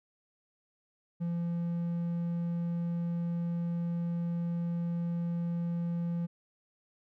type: tone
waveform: triangle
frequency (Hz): 170.9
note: F3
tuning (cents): -37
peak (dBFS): -28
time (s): 1.2-6.27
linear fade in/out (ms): 20
effects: none